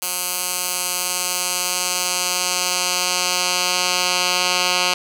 10% pulse tone with band-pass filter sweep, 180.3 Hz, F#3, 45 cents flat, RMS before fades -21 dBFS, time 0.02-4.94 s, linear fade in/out 5 ms, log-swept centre 11000 to 4000 Hz, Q 0.92, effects none

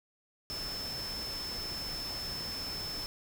sine tone in noise, 5274 Hz, E8, in tune, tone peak -37 dBFS, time 0.5-3.06 s, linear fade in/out 0 ms, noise pink, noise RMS -43 dBFS, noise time 0.5-3.06 s, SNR +3 dB, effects none

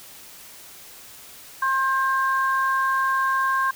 sine tone pair together, 1066 / 1588.9 Hz, C6 / G6, +32 / +23 cents, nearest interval perfect fifth, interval 691 cents, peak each -20 / -23 dBFS, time 1.62-3.71 s, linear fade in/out 5 ms, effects tanh soft clip ceiling -11 dBFS + white hiss -44 dBFS RMS until 3.75 s

